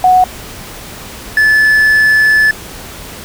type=tone pair in turn; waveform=sine / triangle; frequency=737 / 1735.3 Hz; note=F#5 / A6; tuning=-7 / -24 cents; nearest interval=octave + minor third; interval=1483 cents; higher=second; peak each=-4 dBFS; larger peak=neither; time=0.04-0.24 / 1.37-2.51 s; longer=second; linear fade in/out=2 ms; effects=pink hiss -29 dBFS RMS until 3.24 s